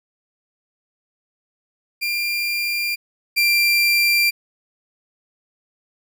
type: tone pair in turn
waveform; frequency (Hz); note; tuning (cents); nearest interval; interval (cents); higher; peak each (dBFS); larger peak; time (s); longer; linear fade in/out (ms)
30% pulse; 2388 / 2370; D7 / D7; +28 / +15; unison; 13; first; -18 / -12; second; 2.01-2.96 / 3.36-4.31; neither; 20
effects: none